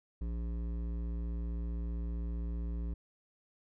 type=tone with hard clipping; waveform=triangle; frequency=57.7 Hz; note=A#1; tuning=17 cents flat; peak=-36 dBFS; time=0.21-2.94 s; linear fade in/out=5 ms; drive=16 dB; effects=none